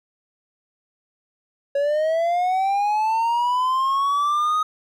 triangle linear sweep, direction up, 556 to 1257 Hz, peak -16 dBFS, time 1.75-4.63 s, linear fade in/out 5 ms, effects none

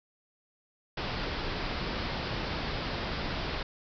pink low-pass noise, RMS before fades -34 dBFS, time 0.97-3.63 s, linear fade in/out 5 ms, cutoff 5200 Hz, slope 96 dB/octave, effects none

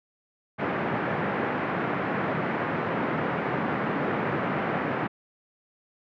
pink band-pass noise, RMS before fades -28 dBFS, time 0.58-5.08 s, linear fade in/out 20 ms, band 140 to 2000 Hz, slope 24 dB/octave, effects none

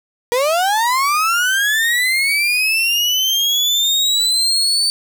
35% pulse linear sweep, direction up, 468.2 to 4567 Hz, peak -12 dBFS, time 0.32-4.9 s, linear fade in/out 0 ms, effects 8-bit

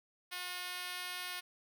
5% pulse tone with high-pass filter, 360.2 Hz, F#4, 46 cents flat, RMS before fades -42 dBFS, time 0.31-1.41 s, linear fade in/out 20 ms, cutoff 760 Hz, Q 0.53, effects none

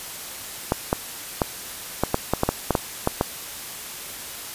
clicks, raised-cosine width 1 ms, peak -4 dBFS, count 12, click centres 0.721 / 0.929 / 1.418 / 2.036 / 2.144 / 2.336 / 2.434 / 2.49 / 2.707 / 2.752 / 3.074 / 3.211 s, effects white hiss -35 dBFS RMS until 4.54 s + resampled to 32000 Hz

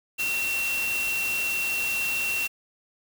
sine tone in noise, 2724 Hz, F7, 44 cents flat, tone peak -25 dBFS, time 0.18-2.48 s, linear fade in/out 20 ms, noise white, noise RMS -33 dBFS, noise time 0.18-2.48 s, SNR +5 dB, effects none

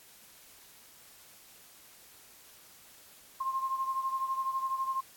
sine beating tone pair, 1060 / 1072 Hz, C6 / C6, +22 / +42 cents, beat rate 12 Hz, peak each -31 / -37 dBFS, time 3.4-5.01 s, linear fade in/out 10 ms, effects white hiss -56 dBFS RMS until 5.16 s + AAC 64 kbps

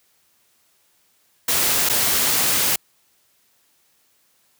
white noise with dropouts, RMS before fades -19 dBFS, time 1.48-2.76 s, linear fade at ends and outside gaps 5 ms, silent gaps 1.89-1.896 s, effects white hiss -62 dBFS RMS until 4.59 s + high-pass 60 Hz 12 dB/octave

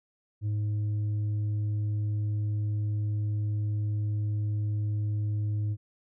triangle tone with tanh clipping, 105 Hz, G#2, 19 cents sharp, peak -27 dBFS, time 0.41-5.77 s, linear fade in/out 50 ms, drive 8 dB, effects none

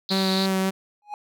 white band-pass noise, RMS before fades -29 dBFS, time 0.09-0.46 s, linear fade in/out 0 ms, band 3700 to 4500 Hz, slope 96 dB/octave
sawtooth tone with vibrato, 190.8 Hz, G3, 47 cents flat, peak -17 dBFS, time 0.1-0.71 s, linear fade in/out 20 ms, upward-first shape sine, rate 3.6 Hz, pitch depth 12 cents each way
triangle tone with exponential growth, 830.6 Hz, G#5, in tune, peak -24 dBFS, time 1.02-1.14 s, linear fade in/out 1 ms, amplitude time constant 24 ms
effects none

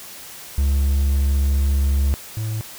triangle tone pair in turn, 69.4 / 109.27 Hz, C#2 / A2, +3 / -12 cents, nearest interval minor sixth, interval 785 cents, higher second, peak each -13 / -20 dBFS, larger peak first, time 0.58-2.14 / 2.37-2.61 s, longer first, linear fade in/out 0 ms, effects white hiss -38 dBFS RMS until 2.78 s

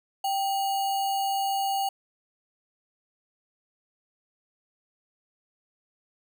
sine tone with sample-and-hold, 784 Hz, G5, in tune, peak -24 dBFS, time 0.24-1.89 s, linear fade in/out 5 ms, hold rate 3675 Hz, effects none

